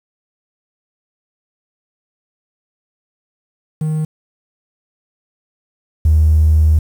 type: tone pair in turn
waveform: triangle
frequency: 155.56 / 77.78 Hz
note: D#3 / D#2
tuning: 0 / 0 cents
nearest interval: octave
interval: 1200 cents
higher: first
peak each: -13 / -4 dBFS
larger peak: second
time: 3.81-4.05 / 6.05-6.79 s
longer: second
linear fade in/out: 5 ms
effects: tanh soft clip ceiling -5 dBFS + 7-bit